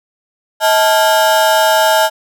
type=ring-modulated tone; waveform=35% pulse; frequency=758 Hz; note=F#5; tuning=42 cents sharp; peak=-4 dBFS; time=0.6-2.1 s; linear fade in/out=50 ms; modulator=120 Hz; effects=none